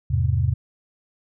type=chord; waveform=sine; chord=E augmented; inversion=none; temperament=just; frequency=82.41 / 103.01 / 128.76 Hz; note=E2 / G#2 / B#2; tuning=0 / -14 / -27 cents; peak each=-22 dBFS; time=0.1-0.54 s; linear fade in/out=10 ms; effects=none